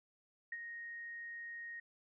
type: tone with ADSR envelope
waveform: sine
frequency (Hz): 1867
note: A#6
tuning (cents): +2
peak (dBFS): -38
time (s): 0.52-1.8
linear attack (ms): 4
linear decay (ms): 41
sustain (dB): -6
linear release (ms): 6
effects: none